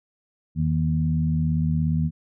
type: tone cluster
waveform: sine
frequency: 82.5 / 159.1 / 236.5 Hz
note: E2 / D#3 / A#3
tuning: +2 / +39 / +25 cents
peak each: -26 / -21 / -28 dBFS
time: 0.55-2.11 s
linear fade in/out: 50 ms
effects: none